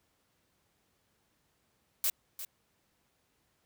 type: noise with echo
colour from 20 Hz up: blue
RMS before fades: -29 dBFS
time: 2.04-2.1 s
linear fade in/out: 2 ms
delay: 350 ms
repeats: 1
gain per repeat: -12 dB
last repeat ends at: 2.45 s
effects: pink hiss -74 dBFS RMS until 3.65 s + high-pass 60 Hz 12 dB/octave